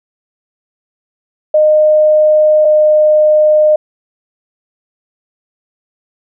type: tone pair in turn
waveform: sine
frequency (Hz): 613 / 610.8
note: D#5 / D#5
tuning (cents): -26 / -32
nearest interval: unison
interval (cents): 6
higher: first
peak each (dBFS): -5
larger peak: neither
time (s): 1.54-2.65 / 2.65-3.76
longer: neither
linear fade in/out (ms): 5
effects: none